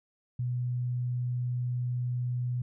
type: tone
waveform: sine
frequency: 123.47 Hz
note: B2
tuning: in tune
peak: -28 dBFS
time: 0.39-2.62 s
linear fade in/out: 5 ms
effects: none